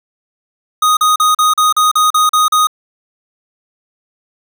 square tone bursts, 1244.5 Hz, D#6, in tune, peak -9 dBFS, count 10, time 0.82-2.671 s, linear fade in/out 5 ms, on 150 ms, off 39 ms, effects none

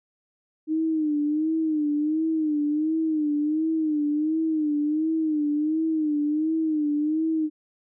sine tone with vibrato, 307.6 Hz, D#4, 20 cents flat, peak -21 dBFS, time 0.67-7.5 s, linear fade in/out 50 ms, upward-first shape sine, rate 1.4 Hz, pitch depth 80 cents each way, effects none

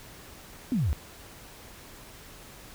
sine exponential sweep, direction down, 277.8 to 62 Hz, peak -23 dBFS, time 0.72-0.93 s, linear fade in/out 0 ms, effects pink hiss -48 dBFS RMS until 2.74 s

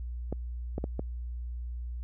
clicks, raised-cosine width 2 ms, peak -19 dBFS, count 4, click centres 0.326 / 0.781 / 0.841 / 0.994 s, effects added 60 Hz sine -34 dBFS peak until 2.03 s

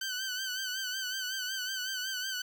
15% pulse tone with vibrato, 1523 Hz, F#6, 50 cents sharp, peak -27 dBFS, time 0.01-2.42 s, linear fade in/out 5 ms, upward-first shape sine, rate 5.4 Hz, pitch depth 56 cents each way, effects none

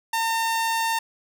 sawtooth tone, 908 Hz, A#5, 46 cents flat, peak -18 dBFS, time 0.13-0.99 s, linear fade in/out 5 ms, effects none

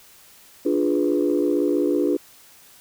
sine chord, D diminished seventh, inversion none, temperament equal, 293.7 / 349.2 / 415.3 / 493.9 Hz, D4 / F4 / Ab4 / Cb5, 0 / 0 / 0 / 0 cents, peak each -21 / -22 / -24 / -26 dBFS, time 0.65-2.17 s, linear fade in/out 10 ms, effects tanh soft clip ceiling -9 dBFS + white hiss -50 dBFS RMS until 2.8 s

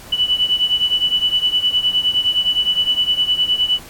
sine beating tone pair, 2966 / 2975.7 Hz, F#7 / F#7, +4 / +9 cents, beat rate 9.7 Hz, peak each -16 / -19 dBFS, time 0.12-3.79 s, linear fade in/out 10 ms, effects pink hiss -39 dBFS RMS until 3.89 s + AAC 64 kbps

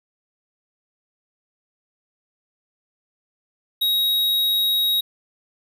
square tone, 3799 Hz, A#7, 32 cents sharp, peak -18 dBFS, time 3.81-5.01 s, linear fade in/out 10 ms, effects none

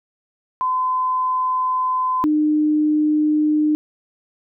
sine tone pair in turn, 1021 / 303.5 Hz, C6 / D#4, -43 / -43 cents, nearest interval octave + major sixth, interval 2100 cents, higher first, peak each -17 / -14 dBFS, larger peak second, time 0.61-2.24 / 2.24-3.75 s, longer first, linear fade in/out 0 ms, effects none

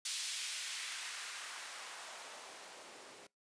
blue noise with band-pass filter sweep, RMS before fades -45 dBFS, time 0.05-3.27 s, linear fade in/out 5 ms, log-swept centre 3700 to 340 Hz, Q 0.98, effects noise-tail reverb RT60 0.2 s tail -24 dB re dry + resampled to 22050 Hz

